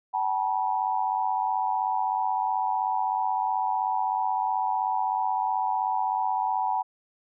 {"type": "tone cluster", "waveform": "sine", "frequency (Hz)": [765, 861, 964], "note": ["G5", "A5", "B5"], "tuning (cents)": [-42, -38, -42], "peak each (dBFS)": -28, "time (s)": [0.13, 6.83], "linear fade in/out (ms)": 20, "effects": []}